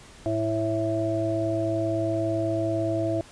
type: harmonic tone with a mistuned harmonic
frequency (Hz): 110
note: A2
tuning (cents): 0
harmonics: 1 / 3 / 5 / 6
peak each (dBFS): -30 / -27 / -34 / -27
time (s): 0.26-3.21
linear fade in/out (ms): 0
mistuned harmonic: 1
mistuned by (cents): -37
effects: pink hiss -49 dBFS RMS until 3.31 s + resampled to 22050 Hz